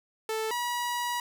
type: tone pair in turn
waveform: sawtooth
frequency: 440 / 966.3 Hz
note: A4 / B5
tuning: 0 / -38 cents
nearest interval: octave + major second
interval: 1362 cents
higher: second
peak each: -25 dBFS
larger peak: neither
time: 0.29-0.51 / 0.51-1.2 s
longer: second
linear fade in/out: 2 ms
effects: none